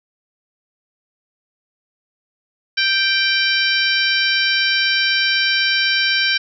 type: harmonic tone with a mistuned harmonic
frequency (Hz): 784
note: G5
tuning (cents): 0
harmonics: 2 / 3 / 4 / 5 / 6 / 7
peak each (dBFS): -19 / -21 / -22 / -23 / -24 / -24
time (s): 2.77-6.38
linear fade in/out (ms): 10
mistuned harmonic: 4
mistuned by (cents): -29
effects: none